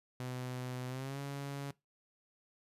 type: tone with pitch glide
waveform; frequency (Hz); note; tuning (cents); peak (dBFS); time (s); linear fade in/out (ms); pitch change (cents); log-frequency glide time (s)
sawtooth; 126.4 to 140.25; B2 to C#3; +41 to +21; -35; 0.2-1.71; 0; +180; 0.87-1.19
effects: noise-tail reverb RT60 0.2 s tail -21 dB re dry + resampled to 32000 Hz